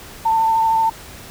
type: tone with vibrato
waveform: sine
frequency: 896 Hz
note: A5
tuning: 31 cents sharp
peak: -13 dBFS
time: 0.25-0.9 s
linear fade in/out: 10 ms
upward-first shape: sine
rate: 13 Hz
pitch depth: 17 cents each way
effects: pink hiss -38 dBFS RMS until 1.3 s